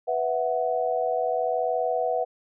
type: chord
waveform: sine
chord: B suspended fourth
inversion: none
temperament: equal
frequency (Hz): 493.9 / 659.3 / 740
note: B4 / E5 / F#5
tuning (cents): 0 / 0 / 0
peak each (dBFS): -27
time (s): 0.07-2.25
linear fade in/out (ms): 20
effects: none